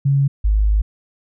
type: tone pair in turn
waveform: sine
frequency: 139 / 52.07 Hz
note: C#3 / G#1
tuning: +5 / +5 cents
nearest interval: octave + perfect fourth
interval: 1700 cents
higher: first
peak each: -12 / -12 dBFS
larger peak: neither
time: 0.05-0.28 / 0.44-0.82 s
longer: second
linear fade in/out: 10 ms
effects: none